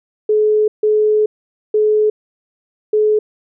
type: tone bursts at uneven times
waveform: sine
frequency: 426.7 Hz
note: G#4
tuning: 47 cents sharp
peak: -10 dBFS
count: 4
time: 0.29-0.68 / 0.83-1.26 / 1.74-2.1 / 2.93-3.19 s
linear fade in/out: 5 ms
effects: none